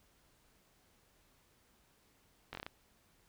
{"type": "slowing click train", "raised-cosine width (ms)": 0.3, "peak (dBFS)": -26, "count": 6, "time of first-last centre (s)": [2.53, 2.665], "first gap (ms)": 20, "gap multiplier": 1.15, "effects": ["pink hiss -70 dBFS RMS until 3.28 s"]}